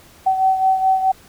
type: beating tone pair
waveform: sine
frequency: 760 / 764.7 Hz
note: F#5 / G5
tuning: +46 / -43 cents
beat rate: 4.7 Hz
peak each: -14 / -21 dBFS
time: 0.26-1.12 s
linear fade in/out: 10 ms
effects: pink hiss -47 dBFS RMS until 1.28 s